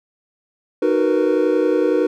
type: chord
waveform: triangle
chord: B major seventh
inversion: first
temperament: just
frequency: 308.7 / 370.4 / 463 / 493.9 Hz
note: D#4 / F#4 / A#4 / B4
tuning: -14 / +2 / -12 / 0 cents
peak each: -18 dBFS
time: 0.82-2.07 s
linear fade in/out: 5 ms
effects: none